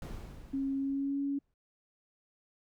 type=noise with exponential decay; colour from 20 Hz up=brown; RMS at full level=-38 dBFS; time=0.02-1.54 s; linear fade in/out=1 ms; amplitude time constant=330 ms
type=tone with pitch glide; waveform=sine; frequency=271.9 to 279.9 Hz; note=C#4 to C#4; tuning=-33 to +17 cents; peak=-30 dBFS; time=0.53-1.39 s; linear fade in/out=10 ms; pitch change=+50 cents; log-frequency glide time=0.76-1.2 s
effects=none